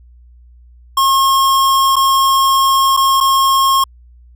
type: tone with dropouts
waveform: square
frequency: 1079 Hz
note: C#6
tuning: 47 cents flat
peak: -10 dBFS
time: 0.97-3.84 s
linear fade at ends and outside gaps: 5 ms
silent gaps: 1.958-1.964 / 2.967-2.972 / 3.204-3.208 s
effects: added 60 Hz sine -40 dBFS peak until 4.35 s